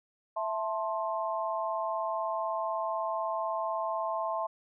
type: chord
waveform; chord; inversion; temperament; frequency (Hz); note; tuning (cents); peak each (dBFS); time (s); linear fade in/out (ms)
sine; A minor; second; just; 660 / 880 / 1056; E5 / A5 / C6; +2 / 0 / +16; -33 / -35 / -34; 0.36-4.47; 10
effects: none